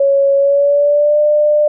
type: tone with pitch glide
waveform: sine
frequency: 554.4 to 597.6 Hz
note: C#5 to D5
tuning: 0 to +30 cents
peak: -8 dBFS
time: 0-1.68 s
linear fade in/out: 5 ms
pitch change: +130 cents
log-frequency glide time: 0.36-1.19 s
effects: none